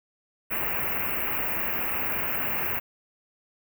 white band-stop noise, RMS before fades -28 dBFS, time 0.5-2.8 s, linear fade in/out 20 ms, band 2800 to 14000 Hz, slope 96 dB/octave, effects none

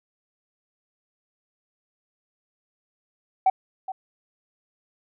sine tone with echo, 760 Hz, F#5, 46 cents sharp, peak -13 dBFS, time 3.46-3.5 s, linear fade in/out 5 ms, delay 420 ms, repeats 1, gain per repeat -15 dB, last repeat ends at 3.92 s, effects tanh soft clip ceiling -11 dBFS

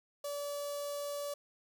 sawtooth tone with notch filter, 575 Hz, D5, 37 cents flat, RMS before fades -39 dBFS, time 0.24-1.34 s, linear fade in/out 5 ms, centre 2000 Hz, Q 0.55, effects 12-bit

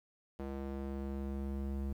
square tone with band-pass filter sweep, 68.2 Hz, C#2, 28 cents flat, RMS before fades -39 dBFS, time 0.39-1.93 s, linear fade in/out 5 ms, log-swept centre 400 to 150 Hz, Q 0.76, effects 11-bit

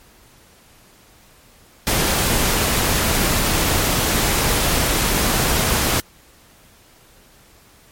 pink noise, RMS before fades -18 dBFS, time 1.87-6 s, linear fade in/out 0 ms, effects pink hiss -50 dBFS RMS until 7.91 s + MP3 64 kbps

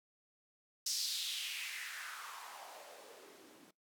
blue noise with band-pass filter sweep, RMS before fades -44 dBFS, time 0.86-3.71 s, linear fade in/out 5 ms, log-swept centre 5500 to 240 Hz, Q 3.3, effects noise-tail reverb RT60 0.2 s tail -24 dB re dry

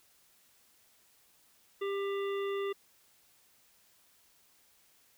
harmonic tone with a mistuned harmonic, 396.9 Hz, G4, 22 cents sharp, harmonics 1 / 3 / 5 / 7 / 9, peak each -32 / -42 / -46 / -49 / -51 dBFS, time 1.81-2.73 s, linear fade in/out 10 ms, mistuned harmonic 9, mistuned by -28 cents, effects white hiss -66 dBFS RMS until 5.17 s

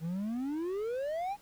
triangle exponential sweep, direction up, 155.56 to 844 Hz, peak -30 dBFS, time 0-1.37 s, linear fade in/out 50 ms, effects pink hiss -60 dBFS RMS until 1.41 s

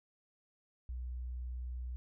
sine tone, 61.74 Hz, B1, in tune, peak -38 dBFS, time 0.89-1.96 s, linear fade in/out 0 ms, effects none

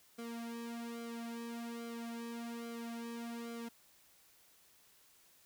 sawtooth tone with flanger, 233.2 Hz, A#3, 1 cent sharp, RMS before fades -44 dBFS, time 0.18-3.69 s, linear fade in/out 10 ms, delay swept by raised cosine 1.1 to 2.9 ms, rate 1.2 Hz, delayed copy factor -0.85, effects white hiss -66 dBFS RMS until 5.45 s

